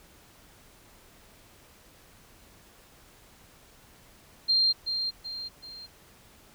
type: tone with echo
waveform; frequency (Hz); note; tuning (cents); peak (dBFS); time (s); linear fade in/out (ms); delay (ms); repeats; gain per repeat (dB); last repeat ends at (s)
sine; 4186; C8; 0; -20; 4.48-4.73; 20; 380; 3; -7; 5.87
effects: pink hiss -56 dBFS RMS until 6.54 s